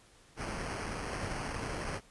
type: noise with sample-and-hold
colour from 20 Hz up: pink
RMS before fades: -38 dBFS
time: 0.36-2.01 s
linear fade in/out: 50 ms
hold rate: 3675 Hz
effects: pink hiss -61 dBFS RMS until 2.1 s + resampled to 24000 Hz